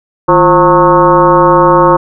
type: tone with frequency modulation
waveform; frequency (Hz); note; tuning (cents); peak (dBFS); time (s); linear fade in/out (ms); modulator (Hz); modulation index
sine; 719; F#5; -50; -3; 0.28-1.97; 10; 187; 2.6
effects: none

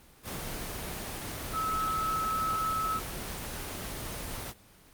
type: tone in noise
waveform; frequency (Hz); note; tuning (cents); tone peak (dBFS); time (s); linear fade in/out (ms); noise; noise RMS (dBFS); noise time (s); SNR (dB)
sine; 1296; E6; -30; -28; 1.52-3.01; 50; pink; -37; 0.23-4.54; +6
effects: pink hiss -57 dBFS RMS until 4.93 s + Opus 24 kbps

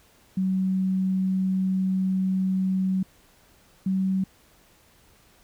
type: tone pair in turn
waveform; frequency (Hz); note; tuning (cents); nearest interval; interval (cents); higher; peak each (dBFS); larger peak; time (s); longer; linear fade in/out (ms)
sine; 188.5 / 189.92; F#3 / F#3; +32 / +45; unison; 13; second; -21; neither; 0.37-3.03 / 3.86-4.24; first; 5
effects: pink hiss -58 dBFS RMS until 5.43 s

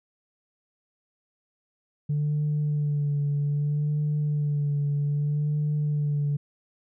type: tone with vibrato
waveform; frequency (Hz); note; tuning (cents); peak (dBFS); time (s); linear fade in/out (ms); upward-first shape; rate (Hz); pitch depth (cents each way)
sine; 146.83; D3; 0; -21; 2.09-6.37; 10; sine; 0.63; 32
effects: tanh soft clip ceiling -20 dBFS

